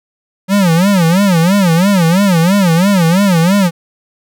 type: tone with vibrato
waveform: square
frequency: 182 Hz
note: F#3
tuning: 28 cents flat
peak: -8 dBFS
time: 0.48-3.71 s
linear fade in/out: 50 ms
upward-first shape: sine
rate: 3 Hz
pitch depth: 200 cents each way
effects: none